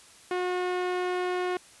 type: tone with low-pass filter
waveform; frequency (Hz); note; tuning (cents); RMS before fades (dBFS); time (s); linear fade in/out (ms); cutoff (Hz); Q
sawtooth; 361.9; F#4; -38; -29; 0.31-1.57; 2; 2700; 0.8
effects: white hiss -53 dBFS RMS until 1.8 s + resampled to 24000 Hz